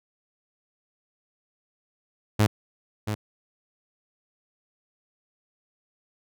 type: tone with echo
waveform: sawtooth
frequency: 106.2 Hz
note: G#2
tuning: 39 cents sharp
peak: -13 dBFS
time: 2.39-2.47 s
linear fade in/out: 10 ms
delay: 680 ms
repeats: 1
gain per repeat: -9 dB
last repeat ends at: 3.15 s
effects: none